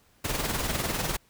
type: noise with tremolo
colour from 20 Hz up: pink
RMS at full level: -27 dBFS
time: 0.24-1.17 s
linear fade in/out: 10 ms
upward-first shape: sine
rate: 20 Hz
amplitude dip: 55%
effects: pink hiss -63 dBFS RMS until 1.29 s